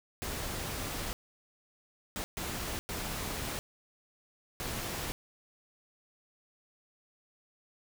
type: noise bursts at uneven times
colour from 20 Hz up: pink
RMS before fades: -37 dBFS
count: 5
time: 0.22-1.13 / 2.16-2.24 / 2.37-2.79 / 2.89-3.59 / 4.6-5.12 s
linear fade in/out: 0 ms
effects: none